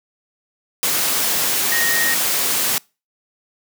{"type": "tone in noise", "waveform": "sine", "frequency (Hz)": 1864.7, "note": "A#6", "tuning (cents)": 0, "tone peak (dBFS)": -19, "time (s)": [1.72, 2.14], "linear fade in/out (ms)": 0, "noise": "white", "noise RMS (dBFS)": -19, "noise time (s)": [0.83, 2.78], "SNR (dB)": -3, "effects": ["noise-tail reverb RT60 0.3 s tail -26 dB re dry", "high-pass 150 Hz 12 dB/octave"]}